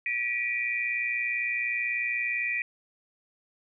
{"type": "tone cluster", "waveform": "sine", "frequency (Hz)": [1938, 2339, 2459], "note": ["B6", "D7", "D#7"], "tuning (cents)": [-33, -8, -21], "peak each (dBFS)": -31, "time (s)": [0.06, 2.62], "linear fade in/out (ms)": 2, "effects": []}